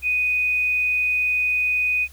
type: tone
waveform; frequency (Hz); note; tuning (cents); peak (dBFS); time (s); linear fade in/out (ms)
sine; 2489; D#7; 0; -18; 0.02-2.08; 50
effects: added 67 Hz sine -44 dBFS peak until 2.12 s + white hiss -51 dBFS RMS until 2.12 s